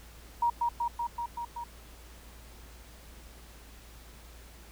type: tone with echo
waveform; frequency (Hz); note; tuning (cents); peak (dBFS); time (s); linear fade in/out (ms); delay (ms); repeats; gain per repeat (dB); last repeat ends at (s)
sine; 946; A#5; +25; -23; 0.42-0.5; 5; 190; 6; -2; 1.64
effects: added 57 Hz sine -50 dBFS peak until 4.71 s + pink hiss -54 dBFS RMS until 4.71 s